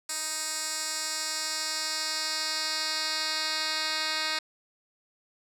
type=tone with band-pass filter sweep; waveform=10% pulse; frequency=312.5 Hz; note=D#4; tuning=8 cents sharp; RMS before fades=-31 dBFS; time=0.09-4.39 s; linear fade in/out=5 ms; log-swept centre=7700 to 3700 Hz; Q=1.7; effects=none